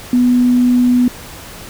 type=tone; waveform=sine; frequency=246.9 Hz; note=B3; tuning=in tune; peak=-8 dBFS; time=0.13-1.08 s; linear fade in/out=2 ms; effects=pink hiss -33 dBFS RMS until 1.69 s